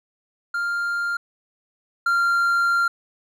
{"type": "tone pair in turn", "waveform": "triangle", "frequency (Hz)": [1398, 1386.7], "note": ["F6", "F6"], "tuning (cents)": [1, -13], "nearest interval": "unison", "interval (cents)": 14, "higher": "first", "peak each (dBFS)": [-20, -15], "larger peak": "second", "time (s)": [[0.54, 1.17], [2.06, 2.88]], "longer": "second", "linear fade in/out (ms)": 5, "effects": []}